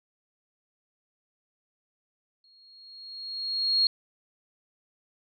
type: tone with exponential growth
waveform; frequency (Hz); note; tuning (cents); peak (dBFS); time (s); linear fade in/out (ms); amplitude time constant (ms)
sine; 4284; C8; +40; -18; 2.44-3.87; 2; 310
effects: none